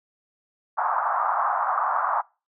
white band-pass noise, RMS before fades -24 dBFS, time 0.77-2.22 s, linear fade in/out 20 ms, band 720 to 1300 Hz, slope 48 dB/octave, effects noise-tail reverb RT60 0.3 s tail -24 dB re dry

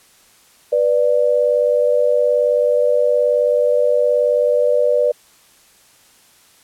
sine tone pair together, 491.6 / 590.5 Hz, B4 / D5, -8 / +9 cents, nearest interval minor third, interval 317 cents, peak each -15 dBFS, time 0.72-5.12 s, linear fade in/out 10 ms, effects white hiss -51 dBFS RMS until 6.63 s + low-pass 12000 Hz 12 dB/octave

